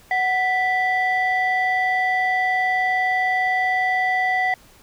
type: tone pair together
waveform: sine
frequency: 744 / 1975.5 Hz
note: F#5 / B6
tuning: +9 / 0 cents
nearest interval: octave + perfect fourth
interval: 1691 cents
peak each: -19 dBFS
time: 0.11-4.54 s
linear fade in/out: 2 ms
effects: tanh soft clip ceiling -13 dBFS + pink hiss -51 dBFS RMS until 4.82 s